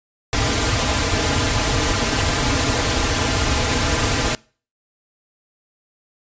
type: noise with comb filter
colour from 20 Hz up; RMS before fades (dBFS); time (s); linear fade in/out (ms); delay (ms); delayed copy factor
pink; -19; 0.33-4.35; 0; 5.4; -0.75
effects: noise-tail reverb RT60 0.4 s tail -24 dB re dry + resampled to 16000 Hz